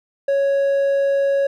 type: tone with hard clipping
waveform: sine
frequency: 554.4 Hz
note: C#5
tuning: in tune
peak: -16 dBFS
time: 0.28-1.47 s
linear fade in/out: 5 ms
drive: 3 dB
effects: none